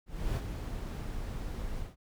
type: noise with ADSR envelope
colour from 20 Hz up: brown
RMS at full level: -30 dBFS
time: 0.06-1.96 s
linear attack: 300 ms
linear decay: 46 ms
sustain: -7 dB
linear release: 170 ms
effects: none